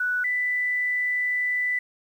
sine tone pair in turn, 1480 / 1987.1 Hz, F#6 / B6, 0 / +10 cents, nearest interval perfect fourth, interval 510 cents, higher second, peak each -22 dBFS, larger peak neither, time 0-0.24 / 0.24-1.79 s, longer second, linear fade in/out 5 ms, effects 9-bit

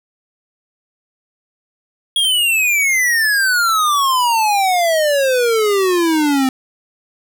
square exponential sweep, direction down, 3322 to 258.2 Hz, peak -13 dBFS, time 2.16-6.49 s, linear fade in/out 2 ms, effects none

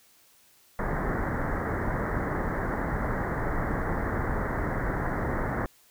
pink low-pass noise, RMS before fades -29 dBFS, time 0.79-5.66 s, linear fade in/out 0 ms, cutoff 2000 Hz, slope 96 dB/octave, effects white hiss -60 dBFS RMS until 5.9 s

